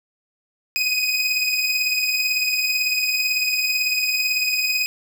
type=beating tone pair; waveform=25% pulse; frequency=2489 / 2507 Hz; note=D#7 / D#7; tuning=0 / +12 cents; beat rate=18 Hz; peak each=-22 / -16 dBFS; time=0.76-4.86 s; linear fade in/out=0 ms; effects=none